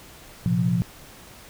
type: chord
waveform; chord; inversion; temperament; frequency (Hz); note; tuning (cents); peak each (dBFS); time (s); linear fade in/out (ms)
sine; Bb suspended second; none; equal; 116.54 / 130.81 / 174.61; Bb2 / C3 / F3; 0 / 0 / 0; -25 / -26 / -21; 0.46-0.82; 0
effects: pink hiss -46 dBFS RMS until 1.49 s